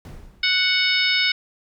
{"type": "noise with exponential decay", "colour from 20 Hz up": "brown", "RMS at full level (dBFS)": -32, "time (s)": [0.05, 0.79], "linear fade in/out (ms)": 1, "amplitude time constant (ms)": 160}
{"type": "harmonic tone", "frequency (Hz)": 740, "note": "F#5", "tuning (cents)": 0, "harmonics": [2, 3, 4, 5, 6, 7], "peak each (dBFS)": [-26, -21, -25, -23, -29, -25], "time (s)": [0.43, 1.32], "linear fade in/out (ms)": 5}
{"effects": []}